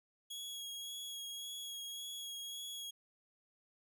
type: tone with vibrato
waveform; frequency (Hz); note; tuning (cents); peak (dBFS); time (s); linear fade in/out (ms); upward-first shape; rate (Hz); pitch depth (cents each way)
sawtooth; 3322; G#7; 0; -40; 0.3-2.91; 10; sine; 1.8; 17
effects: none